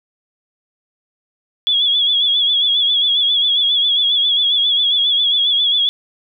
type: tone with vibrato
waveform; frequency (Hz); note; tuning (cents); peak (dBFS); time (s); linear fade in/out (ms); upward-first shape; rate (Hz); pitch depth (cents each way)
sine; 3379; G#7; +29; -12; 1.67-5.89; 0; sine; 7.4; 59
effects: none